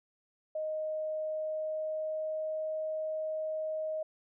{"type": "tone with pitch glide", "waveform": "sine", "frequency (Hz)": [622.3, 626.3], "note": ["D#5", "D#5"], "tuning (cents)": [0, 11], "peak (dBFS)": -32, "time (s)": [0.55, 4.03], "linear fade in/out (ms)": 5, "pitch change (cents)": 11, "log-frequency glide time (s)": [1.18, 2.7], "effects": []}